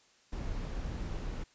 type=noise; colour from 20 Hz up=brown; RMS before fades=-37 dBFS; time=0.32-1.44 s; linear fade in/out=10 ms; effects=white hiss -65 dBFS RMS until 1.54 s + resampled to 16000 Hz